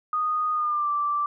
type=tone with pitch glide; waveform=sine; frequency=1237 to 1170.3 Hz; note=D#6 to D6; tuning=-10 to -6 cents; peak=-22 dBFS; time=0.13-1.26 s; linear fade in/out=2 ms; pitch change=-96 cents; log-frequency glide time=0.53-0.9 s; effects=none